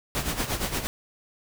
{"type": "noise with tremolo", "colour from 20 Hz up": "pink", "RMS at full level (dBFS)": -26, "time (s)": [0.15, 0.87], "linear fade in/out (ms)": 0, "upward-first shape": "sine", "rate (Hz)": 8.6, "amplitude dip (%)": 70, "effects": []}